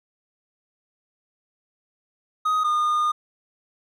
triangle tone pair in turn, 1252 / 1219.9 Hz, D#6 / D#6, +10 / -35 cents, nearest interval unison, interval 45 cents, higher first, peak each -17 dBFS, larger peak neither, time 2.45-2.64 / 2.64-3.12 s, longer second, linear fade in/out 10 ms, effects none

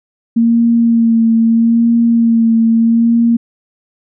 sine tone with vibrato, 230 Hz, A#3, 23 cents flat, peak -7 dBFS, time 0.36-3.37 s, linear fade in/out 10 ms, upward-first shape sine, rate 0.78 Hz, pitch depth 24 cents each way, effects none

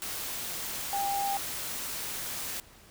sine tone in noise, 797 Hz, G5, 28 cents sharp, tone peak -28 dBFS, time 0.93-1.37 s, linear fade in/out 0 ms, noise white, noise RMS -36 dBFS, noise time 0.02-2.6 s, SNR +5 dB, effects pink hiss -55 dBFS RMS until 2.9 s

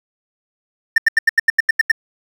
triangle tone bursts, 1800 Hz, A6, 39 cents sharp, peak -6 dBFS, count 10, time 0.96-1.917 s, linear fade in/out 5 ms, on 21 ms, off 83 ms, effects 7-bit

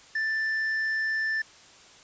sine tone with tanh clipping, 1768 Hz, A6, 8 cents sharp, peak -26 dBFS, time 0.15-1.42 s, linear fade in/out 5 ms, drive 4 dB, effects white hiss -52 dBFS RMS until 2.03 s + resampled to 16000 Hz

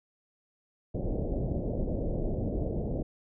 pink low-pass noise, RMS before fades -31 dBFS, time 0.94-3.03 s, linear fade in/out 10 ms, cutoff 640 Hz, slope 48 dB/octave, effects none

